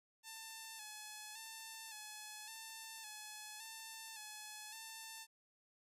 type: tone with vibrato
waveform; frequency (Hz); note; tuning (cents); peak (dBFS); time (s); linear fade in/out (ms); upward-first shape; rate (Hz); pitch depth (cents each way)
5% pulse; 872; A5; -16; -37; 0.23-5.27; 50; square; 0.89; 41
effects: resampled to 32000 Hz